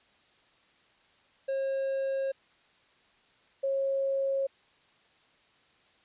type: tone pair in turn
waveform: triangle / sine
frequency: 540 / 544.1 Hz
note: C#5 / C#5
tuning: -45 / -32 cents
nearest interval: unison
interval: 13 cents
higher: second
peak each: -26 dBFS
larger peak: neither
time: 1.48-2.32 / 3.63-4.47 s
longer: neither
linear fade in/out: 10 ms
effects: white hiss -64 dBFS RMS until 6.04 s + resampled to 8000 Hz